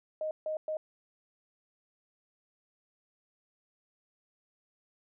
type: tone bursts at uneven times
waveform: sine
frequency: 622 Hz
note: D#5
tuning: 1 cent flat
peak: -31 dBFS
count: 3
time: 0.21-0.31 / 0.46-0.57 / 0.68-0.77 s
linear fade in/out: 2 ms
effects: none